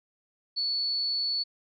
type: tone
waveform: sine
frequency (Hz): 4435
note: C#8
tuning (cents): 0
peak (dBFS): -26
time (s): 0.56-1.44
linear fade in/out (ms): 20
effects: none